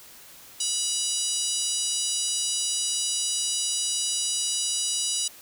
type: harmonic tone with a mistuned harmonic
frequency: 975 Hz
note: B5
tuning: 23 cents flat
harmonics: 3 / 4 / 5 / 6 / 7 / 8 / 9 / 10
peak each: -33 / -33 / -33 / -33 / -33 / -33 / -33 / -33 dBFS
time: 0.6-5.28 s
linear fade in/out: 5 ms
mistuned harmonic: 8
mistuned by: +17 cents
effects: white hiss -48 dBFS RMS until 5.41 s